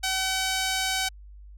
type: tone with band-pass filter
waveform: sawtooth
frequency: 760 Hz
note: F#5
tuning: 46 cents sharp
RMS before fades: -27 dBFS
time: 0.03-1.09 s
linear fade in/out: 10 ms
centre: 5200 Hz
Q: 0.59
effects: added 50 Hz sine -43 dBFS peak until 1.57 s